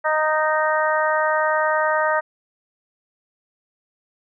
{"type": "harmonic tone", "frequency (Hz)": 309.9, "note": "D#4", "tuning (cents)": -7, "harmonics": [2, 3, 4, 5, 6], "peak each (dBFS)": [-21, -23, -24, -25, -26], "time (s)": [0.04, 2.21], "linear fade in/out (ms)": 20, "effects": []}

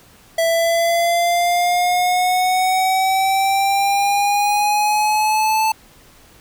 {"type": "exponential sweep", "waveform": "square", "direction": "up", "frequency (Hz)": [659.3, 880], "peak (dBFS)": -15, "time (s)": [0.38, 5.72], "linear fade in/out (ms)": 5, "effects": ["pink hiss -48 dBFS RMS until 6.4 s"]}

